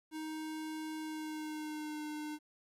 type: tone with pitch glide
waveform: square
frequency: 312.8 to 302.5 Hz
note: D#4 to D#4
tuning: +9 to -49 cents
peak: -40 dBFS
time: 0.11-2.39 s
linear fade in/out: 50 ms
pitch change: -58 cents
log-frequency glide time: 1-2.04 s
effects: resampled to 32000 Hz + 12-bit